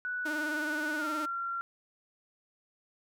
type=tone with pitch glide; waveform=sine; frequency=1480 to 1372.9 Hz; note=F#6 to F6; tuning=0 to -30 cents; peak=-32 dBFS; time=0.05-1.61 s; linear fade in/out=0 ms; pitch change=-130 cents; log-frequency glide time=0.98-1.06 s
type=tone with vibrato; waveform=sawtooth; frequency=304.8 Hz; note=D#4; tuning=36 cents flat; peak=-31 dBFS; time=0.25-1.26 s; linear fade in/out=10 ms; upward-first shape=sine; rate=19 Hz; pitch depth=60 cents each way
effects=none